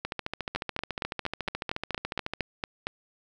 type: two click trains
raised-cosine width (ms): 0.3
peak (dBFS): -13 / -15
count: 11 / 34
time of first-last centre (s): 0.56-2.869 / 0.05-2.407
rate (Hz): 4.33 / 14
effects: none